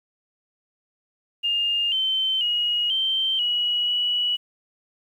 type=tone with pitch steps; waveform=sine; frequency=2820 / 3089 / 2891 / 3127 / 2917 / 2936 Hz; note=F7 / G7 / F#7 / G7 / F#7 / F#7; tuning=+16 / -26 / -41 / -5 / -25 / -14 cents; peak=-20 dBFS; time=1.43-4.37 s; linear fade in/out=20 ms; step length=490 ms; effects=9-bit